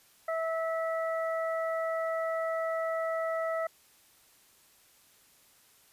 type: harmonic tone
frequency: 652 Hz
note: E5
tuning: 19 cents flat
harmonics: 1 / 2 / 3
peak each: -30 / -36 / -40 dBFS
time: 0.28-3.67 s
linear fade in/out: 5 ms
effects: white hiss -62 dBFS RMS until 5.92 s + resampled to 32000 Hz